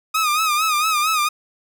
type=tone with vibrato; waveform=sawtooth; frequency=1244.5 Hz; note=D#6; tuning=in tune; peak=-13 dBFS; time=0.14-1.29 s; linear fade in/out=10 ms; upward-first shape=sine; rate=4.4 Hz; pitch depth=82 cents each way; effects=none